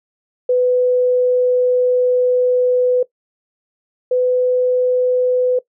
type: tone pair in turn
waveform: sine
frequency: 499.1 / 501.7 Hz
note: B4 / B4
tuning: +18 / +27 cents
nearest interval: unison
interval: 9 cents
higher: second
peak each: -11 / -12 dBFS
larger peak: first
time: 0.49-3.03 / 4.11-5.59 s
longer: first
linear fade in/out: 5 ms
effects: noise-tail reverb RT60 0.1 s tail -19 dB re dry